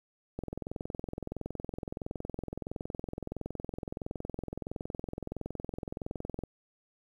click train, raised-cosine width 2 ms, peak -23 dBFS, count 131, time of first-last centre 0.39-6.437 s, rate 21.5 Hz, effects 10-bit

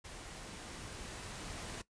pink noise with level ramp, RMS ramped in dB -49 to -44 dBFS, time 0.04-1.82 s, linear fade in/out 10 ms, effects noise-tail reverb RT60 0.1 s tail -17 dB re dry + resampled to 22050 Hz

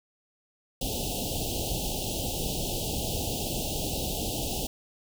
pink band-stop noise, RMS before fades -31 dBFS, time 0.81-4.67 s, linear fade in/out 5 ms, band 840 to 2700 Hz, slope 96 dB/octave, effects none

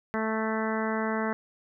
harmonic tone, 220 Hz, A3, in tune, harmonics 1 / 2 / 3 / 4 / 5 / 6 / 7 / 8 / 9, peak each -30 / -33 / -35 / -36 / -37 / -38 / -38 / -39 / -40 dBFS, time 0.14-1.33 s, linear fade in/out 0 ms, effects none

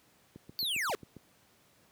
click train, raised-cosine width 3 ms, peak -33 dBFS, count 7, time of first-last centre 0.36-1.166 s, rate 7.44 Hz
square linear sweep, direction down, 4589 to 342.3 Hz, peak -31 dBFS, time 0.59-0.95 s, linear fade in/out 0 ms
effects pink hiss -65 dBFS RMS until 1.91 s + high-pass 100 Hz 12 dB/octave

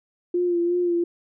sine tone with vibrato, 349.2 Hz, F4, in tune, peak -19 dBFS, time 0.34-1.04 s, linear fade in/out 5 ms, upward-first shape sine, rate 2.8 Hz, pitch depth 33 cents each way, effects none

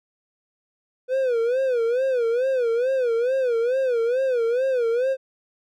triangle tone with vibrato, 493.9 Hz, B4, in tune, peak -17 dBFS, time 1.08-5.17 s, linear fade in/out 50 ms, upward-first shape sine, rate 2.3 Hz, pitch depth 140 cents each way, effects none

